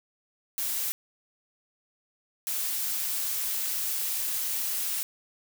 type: noise bursts at uneven times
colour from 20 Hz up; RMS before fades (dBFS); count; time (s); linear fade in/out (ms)
blue; -30; 2; 0.58-0.92 / 2.47-5.03; 0
effects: none